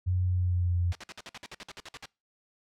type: tone with pitch glide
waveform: sine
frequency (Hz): 91 to 87.7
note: F#2 to F2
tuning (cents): -28 to +8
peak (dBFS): -24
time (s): 0.06-0.93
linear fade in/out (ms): 20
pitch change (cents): -64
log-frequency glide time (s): 0.26-0.78
type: noise bursts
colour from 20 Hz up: white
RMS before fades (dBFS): -37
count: 14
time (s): 0.92-2.056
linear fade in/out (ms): 0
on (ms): 31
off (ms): 54
effects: noise-tail reverb RT60 0.3 s tail -26 dB re dry + low-pass 4000 Hz 12 dB/octave